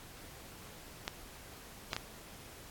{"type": "clicks", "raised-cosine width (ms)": 0.2, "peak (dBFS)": -17, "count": 3, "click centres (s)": [1.079, 1.932, 1.965], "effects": ["pink hiss -52 dBFS RMS until 2.7 s", "AAC 64 kbps"]}